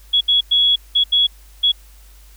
sine tone bursts at uneven times, 3356 Hz, G#7, 17 cents sharp, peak -11 dBFS, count 6, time 0.13-0.21 / 0.28-0.41 / 0.51-0.76 / 0.95-1.04 / 1.12-1.27 / 1.63-1.72 s, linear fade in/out 10 ms, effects added 50 Hz sine -42 dBFS peak until 2.36 s + white hiss -51 dBFS RMS until 2.36 s

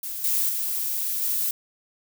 violet noise with level steps, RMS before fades -32 / -23 / -27 / -25 dBFS, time 0.03-1.51 s, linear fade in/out 2 ms, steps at 0.24 / 0.49 / 1.22 s, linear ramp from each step 2 ms, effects none

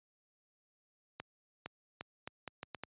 accelerating click train, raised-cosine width 0.3 ms, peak -25 dBFS, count 8, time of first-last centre 1.2-2.836 s, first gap 460 ms, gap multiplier 0.76, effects high-pass 80 Hz 12 dB/octave + resampled to 8000 Hz

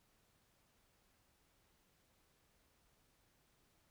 silence, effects pink hiss -75 dBFS RMS until 3.9 s

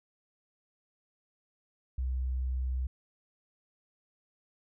sine tone, 63.9 Hz, C2, 40 cents flat, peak -29 dBFS, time 1.98-2.87 s, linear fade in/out 5 ms, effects none

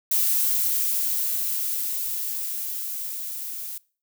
violet noise with level ramp, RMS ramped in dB -21 to -34 dBFS, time 0.11-3.78 s, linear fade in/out 5 ms, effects noise-tail reverb RT60 0.4 s tail -23 dB re dry

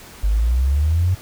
sine exponential sweep, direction up, 49 to 94.9 Hz, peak -14 dBFS, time 0.23-1.15 s, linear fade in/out 10 ms, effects pink hiss -41 dBFS RMS until 1.21 s

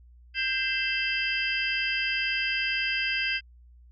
sine tone cluster, 1585 / 2060 / 2650 / 3129 / 4871 Hz, G6 / C7 / E7 / G7 / D#8, +19 / -28 / +9 / -4 / -38 cents, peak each -31 / -33 / -29 / -33 / -35 dBFS, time 0.34-3.41 s, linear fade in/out 50 ms, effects added 60 Hz sine -50 dBFS peak until 3.91 s

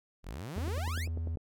sawtooth exponential sweep, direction up, 36.71 to 2718 Hz, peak -35 dBFS, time 0.23-1.08 s, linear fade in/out 50 ms
triangle tone with pitch glide, 83.1 to 81.96 Hz, E2 to E2, +15 to -9 cents, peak -30 dBFS, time 0.56-1.36 s, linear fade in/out 5 ms, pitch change -24 cents, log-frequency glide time 1.01-1.06 s
click train, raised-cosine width 2 ms, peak -29 dBFS, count 9, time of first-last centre 0.58-1.372 s, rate 10.1 Hz
effects none

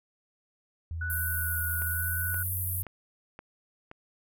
sine tone with pitch glide, 82.41 to 91.44 Hz, E2 to F#2, 0 to -20 cents, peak -32 dBFS, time 0.91-2.83 s, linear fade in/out 0 ms, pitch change +180 cents, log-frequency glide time 1.85-2.48 s
sine tone with vibrato, 1475 Hz, F#6, 6 cents flat, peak -32 dBFS, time 1.01-2.43 s, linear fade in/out 5 ms, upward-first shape sine, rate 1.1 Hz, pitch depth 17 cents each way
pink band-pass noise, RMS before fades -34 dBFS, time 1.1-2.82 s, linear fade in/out 0 ms, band 11000 to 15000 Hz, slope 48 dB/octave
click train, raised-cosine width 0.5 ms, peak -28 dBFS, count 5, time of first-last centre 1.82-3.914 s, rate 1.91 Hz
effects none

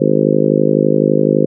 harmonic tone, 51.91 Hz, G#1, in tune, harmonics 3 / 4 / 5 / 6 / 7 / 8 / 9 / 10, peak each -18 / -18 / -18 / -18 / -18 / -18 / -18 / -18 dBFS, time 0-1.46 s, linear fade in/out 10 ms, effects none

